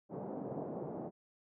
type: band-pass noise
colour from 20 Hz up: pink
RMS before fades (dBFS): -42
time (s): 0.09-1.11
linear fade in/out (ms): 50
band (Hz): 160 to 740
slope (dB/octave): 24
effects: none